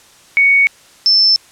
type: tone pair in turn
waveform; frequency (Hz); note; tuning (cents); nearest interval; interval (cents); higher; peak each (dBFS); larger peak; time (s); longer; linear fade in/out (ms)
sine; 2229 / 5301; C#7 / E8; +9 / +9; octave + minor third; 1500; second; -7; neither; 0.37-0.67 / 1.06-1.36; neither; 0
effects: white hiss -45 dBFS RMS until 1.51 s + low-pass 9000 Hz 12 dB/octave